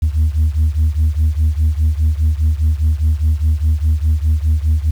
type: beating tone pair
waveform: sine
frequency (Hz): 75.8 / 80.7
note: D#2 / E2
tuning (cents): -45 / -36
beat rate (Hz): 4.9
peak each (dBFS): -12 / -14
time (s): 0.02-4.91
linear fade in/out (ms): 10
effects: tanh soft clip ceiling -8 dBFS + 7-bit